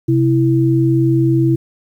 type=tone pair together; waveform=sine; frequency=130.81 / 329.6 Hz; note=C3 / E4; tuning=0 / 0 cents; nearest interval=octave + major third; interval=1600 cents; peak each=-13 dBFS; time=0.08-1.56 s; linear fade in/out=10 ms; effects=8-bit